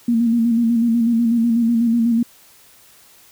sine tone with vibrato, 232.3 Hz, A#3, 6 cents flat, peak -13 dBFS, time 0.08-2.23 s, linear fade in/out 5 ms, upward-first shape square, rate 8.1 Hz, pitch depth 39 cents each way, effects white hiss -49 dBFS RMS until 3.31 s

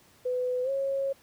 sine tone with pitch glide, 501 to 546.3 Hz, B4 to C#5, +25 to -25 cents, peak -26 dBFS, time 0.25-1.13 s, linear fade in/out 10 ms, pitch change +150 cents, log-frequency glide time 0.63-0.7 s, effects pink hiss -59 dBFS RMS until 1.22 s + high-pass 80 Hz 12 dB/octave

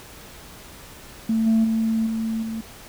sine tone with level steps, 223.4 Hz, A3, 27 cents sharp, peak -17 / -13 / -18 / -22 / -26 dBFS, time 1.29-2.61 s, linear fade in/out 5 ms, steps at 1.46 / 1.64 / 2.06 / 2.42 s, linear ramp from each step 10 ms, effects tanh soft clip ceiling -13 dBFS + pink hiss -43 dBFS RMS until 2.88 s

